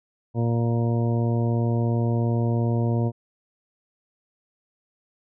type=harmonic tone; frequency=117.1 Hz; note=A#2; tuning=8 cents sharp; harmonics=1 / 2 / 3 / 4 / 5 / 6 / 8; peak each=-21 / -27 / -31 / -33 / -35 / -37 / -39 dBFS; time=0.34-3.12 s; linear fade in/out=50 ms; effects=none